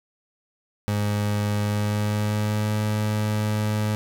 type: tone with pitch glide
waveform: 30% pulse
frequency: 103.83 to 106.5 Hz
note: G#2 to G#2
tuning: 0 to +44 cents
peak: -19 dBFS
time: 0.88-3.95 s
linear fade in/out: 0 ms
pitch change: +44 cents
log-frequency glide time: 1.6-2.77 s
effects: none